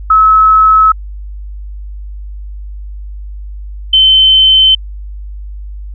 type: tone pair in turn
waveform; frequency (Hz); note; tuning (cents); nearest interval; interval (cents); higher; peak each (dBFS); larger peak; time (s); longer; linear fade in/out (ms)
sine; 1293 / 3075; E6 / G7; -34 / -34; octave + minor third; 1500; second; -3; neither; 0.1-0.92 / 3.93-4.75; neither; 5
effects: added 50 Hz sine -22 dBFS peak until 5.94 s